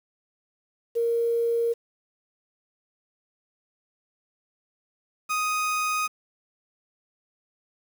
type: tone pair in turn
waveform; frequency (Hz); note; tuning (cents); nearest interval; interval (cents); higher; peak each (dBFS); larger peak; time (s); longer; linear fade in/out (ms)
sine / 30% pulse; 466.2 / 1247.9; A#4 / D#6; 0 / +5; octave + perfect fourth; 1705; second; -21; neither; 0.95-1.74 / 5.29-6.08; neither; 20
effects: 8-bit